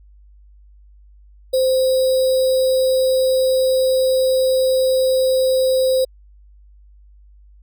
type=tone with sample-and-hold; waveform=sine; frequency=520 Hz; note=C5; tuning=11 cents flat; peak=-13 dBFS; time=1.53-6.05 s; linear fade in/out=10 ms; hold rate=4410 Hz; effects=added 50 Hz sine -44 dBFS peak until 7.62 s